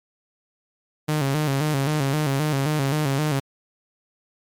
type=tone with vibrato; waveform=sawtooth; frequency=144.5 Hz; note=D3; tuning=28 cents flat; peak=-16 dBFS; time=1.08-3.4 s; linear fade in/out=10 ms; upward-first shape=square; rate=3.8 Hz; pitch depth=95 cents each way; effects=MP3 96 kbps